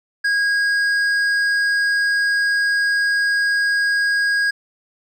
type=tone with hard clipping; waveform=sine; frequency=1639 Hz; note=G#6; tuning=23 cents flat; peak=-17 dBFS; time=0.24-4.51 s; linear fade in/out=10 ms; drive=7 dB; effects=none